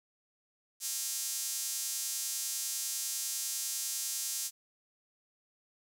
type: tone with high-pass filter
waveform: sawtooth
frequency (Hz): 270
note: C#4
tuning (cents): -45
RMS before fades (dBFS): -36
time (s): 0.8-4.51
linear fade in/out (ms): 50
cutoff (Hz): 6700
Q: 1.6
effects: none